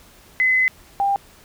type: tone pair in turn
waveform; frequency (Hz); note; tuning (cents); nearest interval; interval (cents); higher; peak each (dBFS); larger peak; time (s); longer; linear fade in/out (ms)
sine; 2031 / 796.7; B6 / G5; +48 / +28; octave + major third; 1620; first; -14 / -16; first; 0.4-0.68 / 1-1.16; first; 0
effects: pink hiss -49 dBFS RMS until 1.44 s